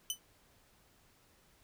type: tone with exponential decay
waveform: 15% pulse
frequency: 3015 Hz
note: F#7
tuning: 32 cents sharp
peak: -22 dBFS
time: 0.1-0.19 s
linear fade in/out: 1 ms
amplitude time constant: 19 ms
effects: pink hiss -67 dBFS RMS until 1.63 s